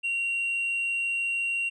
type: tone with tanh clipping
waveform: sine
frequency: 2753 Hz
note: F7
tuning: 25 cents flat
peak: -26 dBFS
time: 0.03-1.7 s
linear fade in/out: 20 ms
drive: 1 dB
effects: none